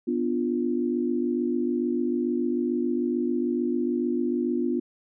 sine chord, B diminished, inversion none, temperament equal, 246.9 / 293.7 / 349.2 Hz, B3 / D4 / F4, 0 / 0 / 0 cents, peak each -26 / -30 / -27 dBFS, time 0.07-4.8 s, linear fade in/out 10 ms, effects none

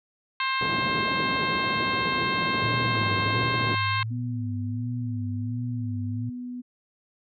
harmonic tone, 529 Hz, C5, 19 cents sharp, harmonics 2 / 3 / 4 / 5 / 6 / 7 / 8, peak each -27 / -32 / -31 / -33 / -37 / -37 / -37 dBFS, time 0.4-4.03 s, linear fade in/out 2 ms
white band-pass noise, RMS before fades -32 dBFS, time 0.61-3.75 s, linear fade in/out 2 ms, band 120 to 360 Hz, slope 12 dB/octave
sine tone with vibrato, 110 Hz, A2, in tune, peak -28 dBFS, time 2.62-6.3 s, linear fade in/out 10 ms, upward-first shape sine, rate 1.4 Hz, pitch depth 140 cents each way
sine tone, 246.9 Hz, B3, in tune, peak -32 dBFS, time 4.1-6.62 s, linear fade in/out 20 ms
effects none

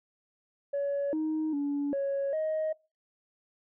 sine tone with pitch steps, 564 / 312.5 / 285.8 / 554 / 627 Hz, C#5 / D#4 / D4 / C#5 / D#5, +30 / +8 / -47 / -1 / +13 cents, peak -26 dBFS, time 0.73-2.73 s, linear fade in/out 10 ms, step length 400 ms, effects noise-tail reverb RT60 0.3 s tail -25 dB re dry + tanh soft clip ceiling -25 dBFS

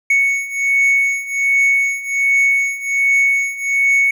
triangle beating tone pair, 2217 / 2218.3 Hz, C#7 / C#7, 0 / +1 cents, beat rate 1.3 Hz, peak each -16 / -13 dBFS, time 0.1-4.11 s, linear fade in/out 5 ms, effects none

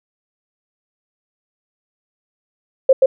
sine tone with echo, 529 Hz, C5, 19 cents sharp, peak -5 dBFS, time 2.89-2.93 s, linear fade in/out 5 ms, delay 130 ms, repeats 1, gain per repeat -2 dB, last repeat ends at 3.06 s, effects none

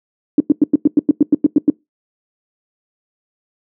sine tone bursts, 293.7 Hz, D4, in tune, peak -5 dBFS, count 12, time 0.38-1.7 s, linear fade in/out 2 ms, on 22 ms, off 96 ms, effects noise-tail reverb RT60 0.2 s tail -24 dB re dry + high-pass 150 Hz 12 dB/octave

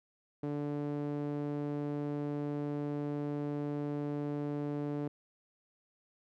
sawtooth tone with band-pass filter, 145.9 Hz, D3, 11 cents flat, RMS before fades -36 dBFS, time 0.43-5.08 s, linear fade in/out 5 ms, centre 340 Hz, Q 1.4, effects none

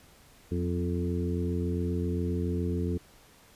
harmonic tone with a mistuned harmonic, 87.31 Hz, F2, in tune, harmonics 1 / 2 / 3 / 4 / 5, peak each -30 / -33 / -35 / -36 / -37 dBFS, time 0.51-2.98 s, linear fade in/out 10 ms, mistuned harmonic 2, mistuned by +46 cents, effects pink hiss -57 dBFS RMS until 3.55 s + resampled to 32000 Hz

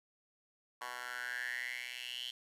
10% pulse tone with high-pass filter sweep, 123.47 Hz, B2, in tune, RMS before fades -42 dBFS, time 0.81-2.31 s, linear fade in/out 5 ms, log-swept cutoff 1100 to 3200 Hz, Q 7.4, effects resampled to 32000 Hz + 11-bit

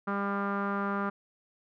sawtooth tone with low-pass filter, 199.9 Hz, G3, 34 cents sharp, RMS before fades -31 dBFS, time 0.07-1.1 s, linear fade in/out 10 ms, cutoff 1300 Hz, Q 5.5, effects none

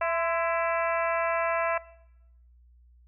harmonic tone with a mistuned harmonic, 332.5 Hz, E4, 15 cents sharp, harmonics 2 / 3 / 4 / 5 / 6 / 7 / 8, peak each -27 / -31 / -33 / -35 / -37 / -38 / -39 dBFS, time 0.01-1.78 s, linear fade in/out 5 ms, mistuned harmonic 3, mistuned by +49 cents, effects noise-tail reverb RT60 0.9 s tail -21 dB re dry + added 60 Hz sine -54 dBFS peak until 3.07 s

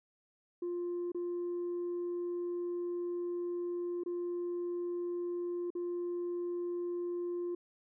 sine tone with dropouts, 350.3 Hz, F4, 5 cents sharp, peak -32 dBFS, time 0.62-7.55 s, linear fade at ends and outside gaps 5 ms, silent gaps 1.119-1.146 / 4.036-4.06 / 5.704-5.751 s, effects tanh soft clip ceiling -32 dBFS

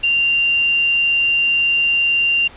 sine tone with quantisation, 2779 Hz, F7, 9 cents flat, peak -13 dBFS, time 0.03-2.48 s, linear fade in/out 10 ms, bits 6, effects pink hiss -41 dBFS RMS until 2.56 s + resampled to 8000 Hz

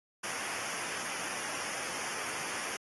pink noise with comb filter, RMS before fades -38 dBFS, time 0.23-2.77 s, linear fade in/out 10 ms, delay 0.25 ms, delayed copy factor -0.75, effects high-pass 150 Hz 12 dB/octave + AAC 32 kbps

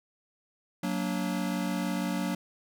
square chord, Gb augmented, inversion none, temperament just, 185 / 231.2 / 289.1 Hz, Gb3 / Bb3 / D4, 0 / -14 / -27 cents, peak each -32 / -35 / -35 dBFS, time 0.83-2.35 s, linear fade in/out 5 ms, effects none

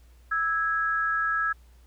sine tone pair together, 1314 / 1655.5 Hz, E6 / G#6, -6 / -6 cents, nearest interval major third, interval 400 cents, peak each -26 dBFS, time 0.31-1.53 s, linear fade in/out 10 ms, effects added 60 Hz sine -51 dBFS peak until 1.86 s + pink hiss -64 dBFS RMS until 1.86 s

